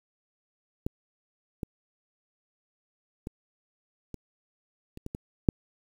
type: clicks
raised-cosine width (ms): 3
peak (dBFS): -16 / -19 / -22 / -25 / -29 / -23 / -21 / -6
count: 8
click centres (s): 0.865 / 1.632 / 3.271 / 4.143 / 4.974 / 5.064 / 5.149 / 5.488
effects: 8-bit